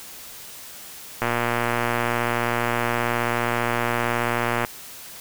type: click train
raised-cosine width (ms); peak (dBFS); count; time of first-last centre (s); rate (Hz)
0.5; -7; 409; 1.22-4.649; 119
effects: white hiss -40 dBFS RMS until 5.2 s